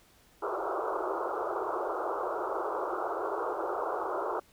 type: band-pass noise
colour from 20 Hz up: pink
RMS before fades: -33 dBFS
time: 0.42-4.4 s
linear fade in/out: 10 ms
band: 340 to 1400 Hz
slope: 96 dB/octave
effects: pink hiss -62 dBFS RMS until 4.52 s